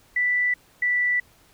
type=tone pair in turn; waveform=sine; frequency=1975.5 / 1968.3 Hz; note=B6 / B6; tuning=0 / -6 cents; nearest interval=unison; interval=6 cents; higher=first; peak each=-19 dBFS; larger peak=neither; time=0.16-0.54 / 0.82-1.2 s; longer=neither; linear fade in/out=5 ms; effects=pink hiss -57 dBFS RMS until 1.53 s